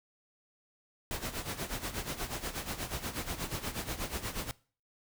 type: noise with tremolo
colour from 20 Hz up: pink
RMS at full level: -35 dBFS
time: 1.11-4.51 s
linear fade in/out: 0 ms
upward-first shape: sine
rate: 8.3 Hz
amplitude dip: 75%
effects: noise-tail reverb RT60 0.4 s tail -21 dB re dry